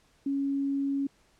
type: tone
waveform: sine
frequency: 277.2 Hz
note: C#4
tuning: in tune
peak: -26 dBFS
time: 0.26-1.07 s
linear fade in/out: 5 ms
effects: pink hiss -65 dBFS RMS until 1.39 s + low-pass 9000 Hz 12 dB/octave